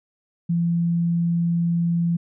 sine tone, 170 Hz, F3, 46 cents flat, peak -18 dBFS, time 0.49-2.17 s, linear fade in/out 10 ms, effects none

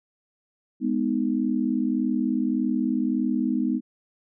sine chord, G# minor, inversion none, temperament equal with one note detuned, 207.7 / 249.4 / 311.1 Hz, G#3 / B3 / D#4, 0 / +17 / 0 cents, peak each -27 / -24 / -27 dBFS, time 0.8-3.81 s, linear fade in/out 50 ms, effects none

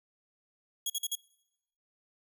15% pulse tone bursts, 3322 Hz, G#7, in tune, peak -23 dBFS, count 4, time 0.86-1.154 s, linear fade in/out 5 ms, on 39 ms, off 46 ms, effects noise-tail reverb RT60 0.9 s tail -24 dB re dry

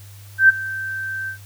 sine tone with ADSR envelope, 1558 Hz, G6, 11 cents flat, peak -5 dBFS, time 0.38-1.38 s, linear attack 110 ms, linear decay 18 ms, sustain -19 dB, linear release 99 ms, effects added 100 Hz sine -39 dBFS peak until 1.45 s + white hiss -48 dBFS RMS until 1.45 s

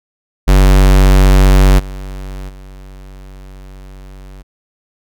square tone with level steps, 47.61 Hz, G1, 50 cents flat, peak -5 / -24 / -32 dBFS, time 0.47-4.43 s, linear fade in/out 20 ms, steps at 1.78 / 2.48 s, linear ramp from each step 20 ms, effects none

